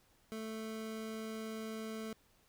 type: tone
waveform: 25% pulse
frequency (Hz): 220.4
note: A3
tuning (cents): +3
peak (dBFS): -37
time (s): 0.32-2.13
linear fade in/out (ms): 0
effects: pink hiss -70 dBFS RMS until 2.48 s